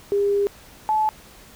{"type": "tone pair in turn", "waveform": "sine", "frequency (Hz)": [403.4, 863.5], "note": ["G4", "A5"], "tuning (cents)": [50, -33], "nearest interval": "octave + minor second", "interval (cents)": 1317, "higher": "second", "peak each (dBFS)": -17, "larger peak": "neither", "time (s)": [[0.12, 0.47], [0.89, 1.09]], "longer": "first", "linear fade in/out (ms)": 0, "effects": ["pink hiss -47 dBFS RMS until 1.55 s"]}